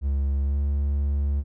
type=tone with pitch glide; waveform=triangle; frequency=69.3 to 70.96 Hz; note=C#2 to C#2; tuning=0 to +41 cents; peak=-19 dBFS; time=0.01-1.44 s; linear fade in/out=50 ms; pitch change=+41 cents; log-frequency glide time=0.44-0.58 s; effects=none